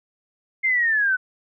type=linear sweep; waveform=sine; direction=down; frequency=2123 to 1480 Hz; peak=-17 dBFS; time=0.63-1.17 s; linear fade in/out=20 ms; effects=none